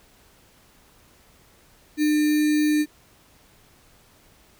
sine tone with sample-and-hold, 301.7 Hz, D4, 47 cents sharp, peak -17 dBFS, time 1.97-2.86 s, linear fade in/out 50 ms, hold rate 2100 Hz, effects pink hiss -56 dBFS RMS until 4.59 s

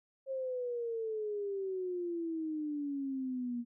sine exponential sweep, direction down, 540 to 235.9 Hz, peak -34 dBFS, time 0.26-3.65 s, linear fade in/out 50 ms, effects none

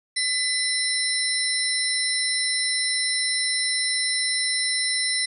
sine tone cluster, 2007 / 4042 / 5350 / 9320 Hz, B6 / B7 / E8 / D9, +27 / +39 / +25 / -14 cents, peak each -27 dBFS, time 0.16-5.26 s, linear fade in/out 10 ms, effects none

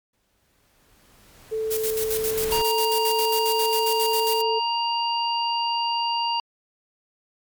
pink noise with exponential growth, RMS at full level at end -31 dBFS, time 0.13-2.62 s, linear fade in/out 5 ms, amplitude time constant 540 ms
sine tone with pitch glide, 440 to 443.6 Hz, A4 to A4, 0 to +14 cents, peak -23 dBFS, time 1.51-4.6 s, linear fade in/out 20 ms, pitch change +14 cents, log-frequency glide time 2.24-4.34 s
blue noise with tremolo, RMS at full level -27 dBFS, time 1.7-4.42 s, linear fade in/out 20 ms, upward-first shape square, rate 7.4 Hz, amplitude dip 65%
harmonic tone, 936 Hz, A#5, 7 cents sharp, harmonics 1 / 3 / 5, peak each -23 / -28 / -30 dBFS, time 2.52-6.4 s, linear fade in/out 2 ms
effects MP3 96 kbps

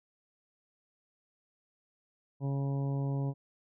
harmonic tone, 138.4 Hz, C#3, 2 cents flat, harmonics 1 / 2 / 3 / 4 / 5 / 6 / 7, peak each -30 / -39 / -44 / -46 / -50 / -52 / -51 dBFS, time 2.4-3.34 s, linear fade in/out 50 ms, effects none

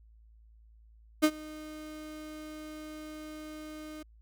35% pulse tone with ADSR envelope, 307.8 Hz, D#4, 19 cents flat, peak -17 dBFS, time 1.22-4.03 s, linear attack 21 ms, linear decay 62 ms, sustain -23 dB, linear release 8 ms, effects added 55 Hz sine -55 dBFS peak until 4.21 s

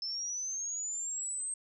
sine linear sweep, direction up, 5250 to 8372 Hz, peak -34 dBFS, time 0.02-1.54 s, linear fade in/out 2 ms, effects none

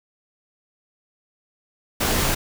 pink noise with comb filter, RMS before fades -21 dBFS, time 2-2.35 s, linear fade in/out 10 ms, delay 19 ms, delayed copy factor -0.7, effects none

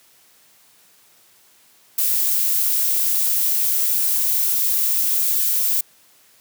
violet noise, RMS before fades -19 dBFS, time 1.98-5.81 s, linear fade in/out 5 ms, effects white hiss -54 dBFS RMS until 6.4 s + high-pass 100 Hz 12 dB/octave

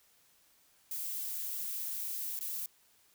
violet noise with dropouts, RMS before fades -38 dBFS, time 0.91-2.66 s, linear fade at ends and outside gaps 1 ms, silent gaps 2.391-2.409 s, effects white hiss -67 dBFS RMS until 3.14 s

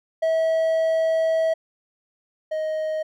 triangle tone pair in turn, 647 / 625.7 Hz, E5 / D#5, -32 / +10 cents, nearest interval minor second, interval 58 cents, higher first, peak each -16 / -21 dBFS, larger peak first, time 0.22-1.54 / 2.51-3.03 s, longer first, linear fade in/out 10 ms, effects none

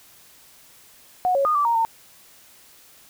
sine tone with pitch steps, 731 / 553 / 1226 / 1162 / 932 / 907 Hz, F#5 / C#5 / D#6 / D6 / A#5 / A#5, -21 / -4 / -26 / -19 / -1 / -48 cents, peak -17 dBFS, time 1.25-1.85 s, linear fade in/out 0 ms, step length 100 ms, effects white hiss -51 dBFS RMS until 3.09 s

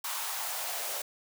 white noise with high-pass filter sweep, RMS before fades -35 dBFS, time 0.04-1.02 s, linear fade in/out 5 ms, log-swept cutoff 1000 to 560 Hz, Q 2.9, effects none

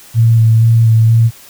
sine tone with vibrato, 113.4 Hz, A#2, 47 cents flat, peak -5 dBFS, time 0.14-1.31 s, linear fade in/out 50 ms, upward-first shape square, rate 2.1 Hz, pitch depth 17 cents each way, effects white hiss -39 dBFS RMS until 1.49 s

